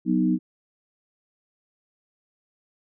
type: chord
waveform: sine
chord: B major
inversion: second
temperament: equal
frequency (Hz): 185 / 246.9 / 311.1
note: F#3 / B3 / D#4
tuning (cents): 0 / 0 / 0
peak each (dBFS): -23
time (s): 0.05-0.39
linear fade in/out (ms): 50
effects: none